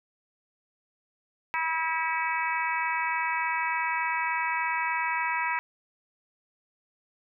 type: harmonic tone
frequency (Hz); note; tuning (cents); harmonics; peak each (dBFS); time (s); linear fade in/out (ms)
323.4; E4; -33; 3 / 4 / 5 / 6 / 7 / 8; -29 / -36 / -35 / -33 / -33 / -37; 1.54-5.59; 0
effects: none